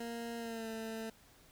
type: tone with pitch glide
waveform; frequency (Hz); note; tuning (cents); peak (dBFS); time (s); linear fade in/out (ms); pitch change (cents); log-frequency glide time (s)
20% pulse; 233.1 to 223.2; A#3 to A3; 0 to +25; -35; 0-1.1; 5; -75; 0.37-0.69
effects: pink hiss -63 dBFS RMS until 1.51 s